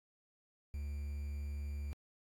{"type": "tone with quantisation", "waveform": "triangle", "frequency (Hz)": 72, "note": "D2", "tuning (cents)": -34, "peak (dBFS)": -36, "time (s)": [0.74, 1.93], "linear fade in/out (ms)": 0, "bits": 10, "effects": ["AAC 64 kbps"]}